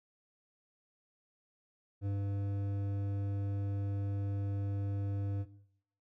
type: tone with hard clipping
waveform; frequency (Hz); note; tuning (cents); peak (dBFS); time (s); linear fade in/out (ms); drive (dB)
triangle; 99.8; G2; +32; -34; 2.01-5.46; 50; 14
effects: noise-tail reverb RT60 0.7 s tail -17 dB re dry